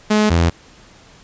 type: tone pair in turn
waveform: sawtooth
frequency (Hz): 212.5 / 84.33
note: G#3 / E2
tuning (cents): +40 / +40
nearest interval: octave + major third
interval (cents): 1600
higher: first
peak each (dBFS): -8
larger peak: neither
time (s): 0.1-0.3 / 0.3-0.5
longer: neither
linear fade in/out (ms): 10
effects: pink hiss -46 dBFS RMS until 1.23 s + resampled to 16000 Hz